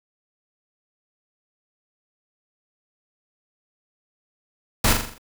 pink noise with echo, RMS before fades -18 dBFS, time 4.84-4.93 s, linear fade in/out 5 ms, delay 42 ms, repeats 6, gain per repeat -5 dB, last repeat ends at 5.182 s, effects none

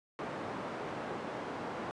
white band-pass noise, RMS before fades -40 dBFS, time 0.19-1.91 s, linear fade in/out 0 ms, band 140 to 910 Hz, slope 12 dB/octave, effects resampled to 22050 Hz

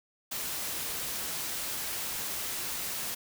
white noise, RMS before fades -35 dBFS, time 0.31-3.15 s, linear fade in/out 10 ms, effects none

